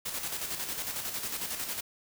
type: noise with tremolo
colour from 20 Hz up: white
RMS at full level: -34 dBFS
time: 0.05-1.81 s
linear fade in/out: 10 ms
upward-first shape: square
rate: 11 Hz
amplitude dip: 45%
effects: none